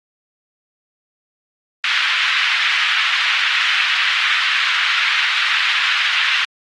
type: band-pass noise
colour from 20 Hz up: white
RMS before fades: -18 dBFS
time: 1.84-6.45 s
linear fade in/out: 2 ms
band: 1400 to 3200 Hz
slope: 24 dB/octave
effects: AAC 32 kbps